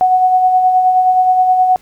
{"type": "tone with tremolo", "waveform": "sine", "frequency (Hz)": 740, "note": "F#5", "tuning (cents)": 0, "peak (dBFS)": -6, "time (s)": [0.01, 1.76], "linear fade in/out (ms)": 0, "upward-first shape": "sine", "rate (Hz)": 9.5, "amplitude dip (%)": 40, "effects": ["pink hiss -49 dBFS RMS until 1.81 s"]}